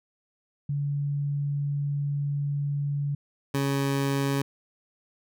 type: tone pair in turn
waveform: sine / 20% pulse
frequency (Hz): 143.1 / 138.55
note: D3 / C#3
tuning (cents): -45 / -1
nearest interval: minor second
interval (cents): 56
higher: first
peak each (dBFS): -25 / -19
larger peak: second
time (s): 0.69-3.15 / 3.54-4.42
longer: first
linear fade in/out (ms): 5
effects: none